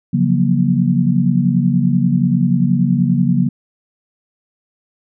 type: chord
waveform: sine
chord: Gb major seventh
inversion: second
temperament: equal with one note detuned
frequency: 138.59 / 174.61 / 185 / 237.2 Hz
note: Db3 / F3 / Gb3 / Bb3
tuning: 0 / 0 / 0 / +30 cents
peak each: -17 dBFS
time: 0.13-3.49 s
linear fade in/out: 10 ms
effects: none